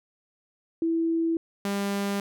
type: tone pair in turn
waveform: sine / sawtooth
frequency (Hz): 329.6 / 199.93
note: E4 / G3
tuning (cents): 0 / +34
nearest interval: major sixth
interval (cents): 866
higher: first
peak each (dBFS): -22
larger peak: neither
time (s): 0.82-1.37 / 1.65-2.2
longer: neither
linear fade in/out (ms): 2
effects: none